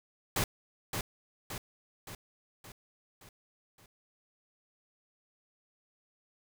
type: noise with echo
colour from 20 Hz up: pink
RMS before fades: -30 dBFS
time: 0.36-0.44 s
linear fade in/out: 2 ms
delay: 570 ms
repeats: 6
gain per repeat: -5 dB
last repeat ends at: 3.86 s
effects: none